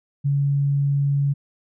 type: tone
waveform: sine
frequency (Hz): 141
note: C#3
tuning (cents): +30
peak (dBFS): -17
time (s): 0.24-1.34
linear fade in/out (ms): 20
effects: none